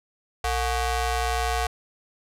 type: ring-modulated tone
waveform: sawtooth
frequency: 392 Hz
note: G4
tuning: in tune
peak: -16 dBFS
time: 0.44-1.67 s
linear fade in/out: 5 ms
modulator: 331 Hz
effects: low-pass 12000 Hz 12 dB/octave